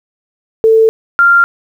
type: tone pair in turn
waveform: sine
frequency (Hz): 445.2 / 1389.9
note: A4 / F6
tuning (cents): +20 / -9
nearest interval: octave + minor sixth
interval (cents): 1971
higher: second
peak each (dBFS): -4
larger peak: neither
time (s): 0.64-0.89 / 1.19-1.44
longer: neither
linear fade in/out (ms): 0
effects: 7-bit